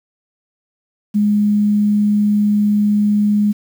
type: tone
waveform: sine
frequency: 207.7 Hz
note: G#3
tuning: in tune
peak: -11 dBFS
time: 1.14-3.53 s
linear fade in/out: 20 ms
effects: 7-bit